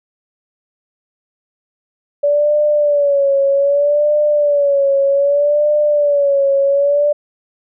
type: tone with vibrato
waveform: sine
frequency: 574 Hz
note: D5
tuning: 40 cents flat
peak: -10 dBFS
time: 2.23-7.13 s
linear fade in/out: 10 ms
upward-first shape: sine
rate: 0.64 Hz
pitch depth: 68 cents each way
effects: none